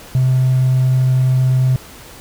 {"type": "tone with hard clipping", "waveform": "triangle", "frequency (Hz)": 129.2, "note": "C3", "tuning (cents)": -21, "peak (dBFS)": -11, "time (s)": [0.15, 1.76], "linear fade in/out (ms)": 0, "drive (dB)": 4, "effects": ["pink hiss -38 dBFS RMS until 2.2 s"]}